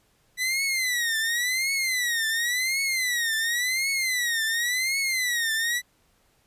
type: tone with vibrato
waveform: sawtooth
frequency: 1975.5 Hz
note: B6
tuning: in tune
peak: -20 dBFS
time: 0.37-5.82 s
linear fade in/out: 50 ms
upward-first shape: triangle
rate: 0.92 Hz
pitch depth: 200 cents each way
effects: pink hiss -65 dBFS RMS until 6.46 s + resampled to 32000 Hz